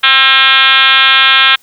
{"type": "tone with frequency modulation", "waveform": "sine", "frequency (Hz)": 2420, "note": "D#7", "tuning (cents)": -49, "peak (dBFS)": -4, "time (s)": [0.03, 1.56], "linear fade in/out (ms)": 10, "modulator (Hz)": 272, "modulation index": 4.5, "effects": ["white hiss -48 dBFS RMS until 1.62 s"]}